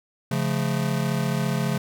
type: chord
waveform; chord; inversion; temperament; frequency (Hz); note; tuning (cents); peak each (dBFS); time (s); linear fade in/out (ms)
square; Db augmented; none; just; 138.59 / 173.24 / 216.5; Db3 / F3 / A3; 0 / -14 / -28; -26 / -28 / -29; 0.31-1.78; 5
effects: none